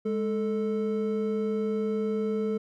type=tone pair together; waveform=triangle; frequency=208.1 / 440 Hz; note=G#3 / A4; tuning=+4 / 0 cents; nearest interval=octave + minor second; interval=1296 cents; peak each=-27 / -26 dBFS; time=0.05-2.58 s; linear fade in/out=10 ms; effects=none